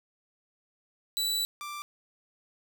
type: tone pair in turn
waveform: sawtooth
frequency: 3951 / 1178 Hz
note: B7 / D6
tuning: 0 / +5 cents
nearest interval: octave + major sixth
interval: 2095 cents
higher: first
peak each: -24 / -33 dBFS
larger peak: first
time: 1.17-1.45 / 1.61-1.82 s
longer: first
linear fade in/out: 0 ms
effects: none